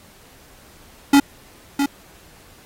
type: tone with echo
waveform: square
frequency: 281.2 Hz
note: C#4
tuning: 25 cents sharp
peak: -9 dBFS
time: 1.13-1.2 s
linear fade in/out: 5 ms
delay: 660 ms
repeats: 1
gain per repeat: -8 dB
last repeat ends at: 1.86 s
effects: pink hiss -49 dBFS RMS until 2.65 s + AAC 48 kbps